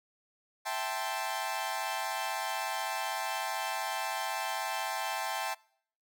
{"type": "chord", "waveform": "sawtooth", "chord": "A minor seventh", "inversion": "second", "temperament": "equal", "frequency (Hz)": [659.3, 784, 880, 1046.5], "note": ["E5", "G5", "A5", "C6"], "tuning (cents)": [0, 0, 0, 0], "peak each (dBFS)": [-36, -33, -33, -36], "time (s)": [0.65, 5.55], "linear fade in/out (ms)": 20, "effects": ["noise-tail reverb RT60 0.6 s tail -24 dB re dry"]}